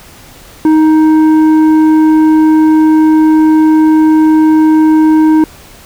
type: tone with tanh clipping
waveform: sine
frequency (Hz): 312.8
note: D#4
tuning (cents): +9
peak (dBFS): -5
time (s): 0.65-5.44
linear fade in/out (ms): 2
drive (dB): 8
effects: pink hiss -36 dBFS RMS until 5.85 s